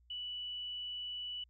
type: tone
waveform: sine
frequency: 2960 Hz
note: F#7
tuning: in tune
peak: -39 dBFS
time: 0.1-1.44 s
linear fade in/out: 5 ms
effects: added 60 Hz sine -64 dBFS peak until 1.49 s